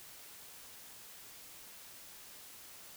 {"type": "silence", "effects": ["white hiss -53 dBFS RMS until 2.96 s"]}